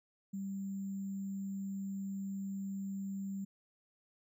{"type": "tone with sample-and-hold", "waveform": "sine", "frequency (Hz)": 195.5, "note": "G3", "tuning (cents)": -4, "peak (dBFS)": -37, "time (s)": [0.33, 3.45], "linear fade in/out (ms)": 10, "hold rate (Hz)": 7350, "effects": []}